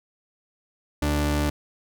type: tone pair together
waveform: sawtooth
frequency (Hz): 73.55 / 147.1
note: D2 / D3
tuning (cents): +3 / +3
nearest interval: octave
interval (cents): 1200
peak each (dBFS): -19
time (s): 1.02-1.5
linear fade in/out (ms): 5
effects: none